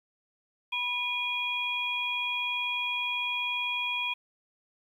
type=tone cluster; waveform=sine; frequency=979 / 2451 / 3310 Hz; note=B5 / D#7 / G#7; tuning=-15 / -27 / -6 cents; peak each=-36 / -30 / -34 dBFS; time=0.72-4.14 s; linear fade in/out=10 ms; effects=10-bit